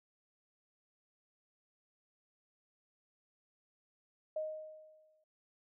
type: tone with exponential decay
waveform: sine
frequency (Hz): 622.3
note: D#5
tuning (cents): 0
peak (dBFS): -33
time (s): 4.36-5.24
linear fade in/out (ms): 5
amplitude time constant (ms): 190
effects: none